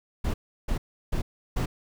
brown noise bursts, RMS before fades -26 dBFS, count 4, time 0.24-1.66 s, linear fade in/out 10 ms, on 100 ms, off 340 ms, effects none

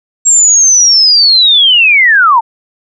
sine linear sweep, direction down, 7570 to 861 Hz, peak -3 dBFS, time 0.25-2.41 s, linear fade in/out 20 ms, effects none

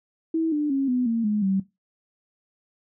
sine tone with pitch steps, 324.2 / 297.3 / 272.6 / 250 / 229.2 / 210.2 / 192.77 Hz, E4 / D4 / C#4 / B3 / A#3 / G#3 / G3, -29 / +21 / -29 / +21 / -29 / +21 / -29 cents, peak -20 dBFS, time 0.34-1.6 s, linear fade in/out 5 ms, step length 180 ms, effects noise-tail reverb RT60 0.2 s tail -17 dB re dry

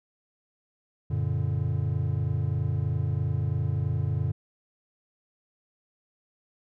triangle chord, Gb augmented, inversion none, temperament just, 92.5 / 115.62 / 144.53 Hz, Gb2 / Bb2 / D3, 0 / -14 / -27 cents, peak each -27 dBFS, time 1.1-4.32 s, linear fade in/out 10 ms, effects none

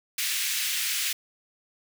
pink high-pass noise, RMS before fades -28 dBFS, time 0.18-1.13 s, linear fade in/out 5 ms, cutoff 2000 Hz, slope 24 dB/octave, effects none

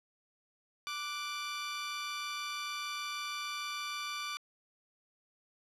15% pulse tone pair together, 1174.7 / 1480 Hz, D6 / F#6, 0 / 0 cents, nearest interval major third, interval 400 cents, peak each -31 / -38 dBFS, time 0.87-4.37 s, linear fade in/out 0 ms, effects low-pass 9000 Hz 12 dB/octave

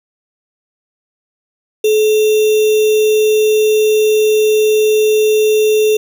sine tone with sample-and-hold, 429.7 Hz, A4, 41 cents flat, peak -8 dBFS, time 1.84-5.97 s, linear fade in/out 5 ms, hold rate 3150 Hz, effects none

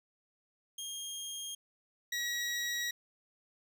20% pulse tone pair in turn, 3231 / 1913.4 Hz, G#7 / A#6, -48 / +45 cents, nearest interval major sixth, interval 907 cents, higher first, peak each -34 / -28 dBFS, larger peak second, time 0.78-1.55 / 2.12-2.91 s, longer second, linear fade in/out 5 ms, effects none

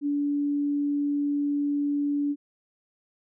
sine tone, 288.1 Hz, D4, 33 cents flat, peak -23 dBFS, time 0.01-2.36 s, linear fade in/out 50 ms, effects none

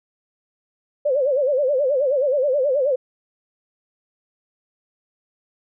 sine tone with vibrato, 548 Hz, C#5, 20 cents flat, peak -16 dBFS, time 1.05-2.96 s, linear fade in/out 10 ms, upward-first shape sine, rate 9.4 Hz, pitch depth 150 cents each way, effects none

